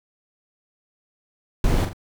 brown noise with echo, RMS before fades -19 dBFS, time 1.64-1.85 s, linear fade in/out 2 ms, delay 41 ms, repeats 2, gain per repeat -7 dB, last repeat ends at 1.932 s, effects none

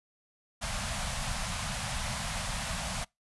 pink band-stop noise, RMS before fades -34 dBFS, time 0.61-3.05 s, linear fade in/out 20 ms, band 220 to 580 Hz, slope 48 dB/octave, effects noise-tail reverb RT60 0.2 s tail -26 dB re dry + resampled to 24000 Hz

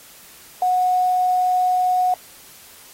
sine tone with quantisation, 732 Hz, F#5, 19 cents flat, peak -15 dBFS, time 0.62-2.14 s, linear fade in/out 2 ms, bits 7, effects white hiss -45 dBFS RMS until 2.93 s + AAC 48 kbps

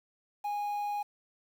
triangle tone with quantisation, 824 Hz, G#5, 14 cents flat, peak -29 dBFS, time 0.44-1.03 s, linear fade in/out 10 ms, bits 9, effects none

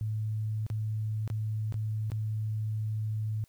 sine tone with dropouts, 108.3 Hz, A2, 27 cents flat, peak -29 dBFS, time 0.01-3.44 s, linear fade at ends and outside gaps 0 ms, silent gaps 0.665-0.701 / 1.277-1.301 / 1.724-1.742 / 2.101-2.118 s, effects white hiss -67 dBFS RMS until 3.48 s

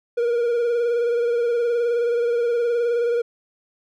triangle tone with vibrato, 473.8 Hz, A#4, 28 cents sharp, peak -16 dBFS, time 0.17-3.22 s, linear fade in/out 10 ms, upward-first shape sine, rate 19 Hz, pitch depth 36 cents each way, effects none

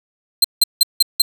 sawtooth tone bursts, 4141 Hz, C8, 19 cents flat, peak -5 dBFS, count 5, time 0.42-1.22 s, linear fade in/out 5 ms, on 24 ms, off 170 ms, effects none

